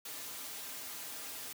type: noise with comb filter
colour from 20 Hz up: white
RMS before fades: -44 dBFS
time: 0.05-1.53 s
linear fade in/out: 5 ms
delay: 5.4 ms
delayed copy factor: -0.65
effects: high-pass 150 Hz 12 dB/octave